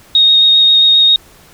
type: tone with vibrato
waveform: sine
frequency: 3729 Hz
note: A#7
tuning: in tune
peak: -5 dBFS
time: 0.15-1.16 s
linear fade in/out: 2 ms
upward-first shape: square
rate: 7.5 Hz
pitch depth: 8 cents each way
effects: pink hiss -43 dBFS RMS until 1.53 s